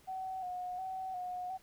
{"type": "tone with vibrato", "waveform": "sine", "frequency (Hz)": 740, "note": "F#5", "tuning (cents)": 0, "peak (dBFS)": -37, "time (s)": [0.07, 1.58], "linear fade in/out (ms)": 20, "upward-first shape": "square", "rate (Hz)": 1.4, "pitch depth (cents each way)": 36, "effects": ["pink hiss -64 dBFS RMS until 1.62 s"]}